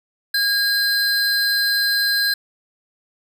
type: tone pair together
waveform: square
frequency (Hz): 1632 / 4112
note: G#6 / C8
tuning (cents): -31 / -31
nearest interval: octave + major third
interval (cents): 1600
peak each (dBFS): -20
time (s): 0.34-2.34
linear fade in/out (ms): 5
effects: none